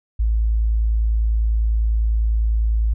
sine tone, 55 Hz, A1, in tune, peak -15 dBFS, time 0.19-2.94 s, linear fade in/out 10 ms, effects none

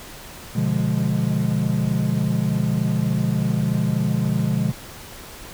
triangle chord, B diminished seventh, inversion none, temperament equal, 123.47 / 146.83 / 174.61 / 207.7 Hz, B2 / D3 / F3 / Ab3, 0 / 0 / 0 / 0 cents, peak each -22 dBFS, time 0.55-4.72 s, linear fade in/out 10 ms, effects pink hiss -39 dBFS RMS until 5.53 s

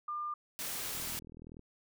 sine tone, 1200 Hz, D6, 37 cents sharp, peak -35 dBFS, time 0.08-0.34 s, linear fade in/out 5 ms
white noise, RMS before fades -39 dBFS, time 0.59-1.19 s, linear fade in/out 0 ms
click train, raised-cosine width 3 ms, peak -38 dBFS, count 27, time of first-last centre 0.95-1.594 s, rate 40.4 Hz
effects none

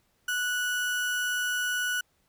35% pulse tone, 1474 Hz, F#6, 7 cents flat, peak -25 dBFS, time 0.28-2.01 s, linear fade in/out 5 ms, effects pink hiss -70 dBFS RMS until 2.28 s

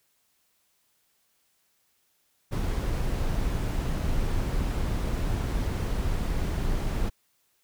brown noise, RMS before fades -27 dBFS, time 2.51-7.1 s, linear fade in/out 20 ms, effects white hiss -70 dBFS RMS until 7.63 s

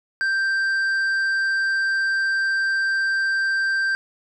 sine tone with tanh clipping, 1571 Hz, G6, 3 cents sharp, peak -20 dBFS, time 0.21-3.95 s, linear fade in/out 0 ms, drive 6 dB, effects none

